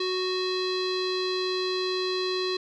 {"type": "tone with low-pass filter", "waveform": "square", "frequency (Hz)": 369.9, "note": "F#4", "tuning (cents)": 0, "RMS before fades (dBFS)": -28, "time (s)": [0, 2.57], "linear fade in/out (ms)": 5, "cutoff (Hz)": 4200, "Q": 6.7, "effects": []}